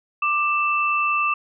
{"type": "tone pair together", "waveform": "sine", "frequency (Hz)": [1182.7, 2655], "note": ["D6", "E7"], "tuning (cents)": [12, 12], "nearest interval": "octave + major second", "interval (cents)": 1400, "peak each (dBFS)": [-20, -22], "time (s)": [0.22, 1.34], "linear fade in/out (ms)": 5, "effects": []}